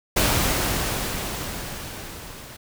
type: noise with level ramp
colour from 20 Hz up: pink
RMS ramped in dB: -19 to -41 dBFS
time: 0.16-2.57 s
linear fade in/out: 10 ms
effects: none